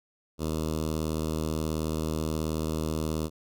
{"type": "tone with notch filter", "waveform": "10% pulse", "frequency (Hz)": 78.6, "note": "D#2", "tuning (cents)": 18, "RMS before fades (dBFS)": -30, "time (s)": [0.38, 3.3], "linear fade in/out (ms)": 50, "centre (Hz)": 1900, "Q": 0.78, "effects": []}